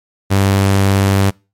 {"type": "tone", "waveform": "sawtooth", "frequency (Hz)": 98, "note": "G2", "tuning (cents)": 0, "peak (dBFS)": -6, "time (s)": [0.3, 1.31], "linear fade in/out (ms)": 20, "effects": ["noise-tail reverb RT60 0.3 s tail -25 dB re dry", "MP3 64 kbps"]}